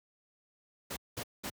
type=noise bursts; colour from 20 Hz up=pink; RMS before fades=-38 dBFS; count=3; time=0.9-1.501 s; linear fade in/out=10 ms; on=67 ms; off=200 ms; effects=high-pass 80 Hz 12 dB/octave